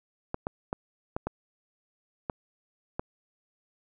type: clicks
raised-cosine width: 1 ms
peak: -16 dBFS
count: 7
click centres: 0.344 / 0.469 / 0.729 / 1.165 / 1.27 / 2.298 / 2.995 s
effects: none